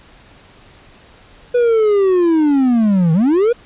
triangle linear two-way sweep, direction down then up, 493.9 to 155.56 to 493.9 Hz, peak -8 dBFS, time 1.54-3.53 s, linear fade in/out 10 ms, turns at 3.13 s, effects pink hiss -45 dBFS RMS until 3.65 s + resampled to 8000 Hz

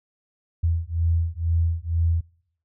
sine beating tone pair, 82.41 / 84.51 Hz, E2 / E2, 0 / +44 cents, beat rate 2.1 Hz, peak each -23 dBFS, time 0.63-2.21 s, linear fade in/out 10 ms, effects noise-tail reverb RT60 0.7 s tail -26 dB re dry

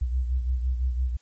sine beating tone pair, 62.3 / 68.2 Hz, B1 / C#2, +16 / -28 cents, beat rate 5.9 Hz, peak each -23 / -32 dBFS, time 0.01-1.17 s, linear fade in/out 10 ms, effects white hiss -65 dBFS RMS until 1.21 s + MP3 32 kbps

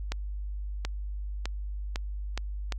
accelerating click train, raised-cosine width 0.2 ms, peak -15 dBFS, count 6, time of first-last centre 0.12-2.723 s, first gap 730 ms, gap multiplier 0.83, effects added 50 Hz sine -32 dBFS peak until 2.78 s

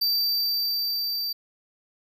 square tone with level ramp, 4656 Hz, D8, 16 cents flat, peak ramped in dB -21 to -27 dBFS, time 0.01-1.33 s, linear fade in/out 10 ms, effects none

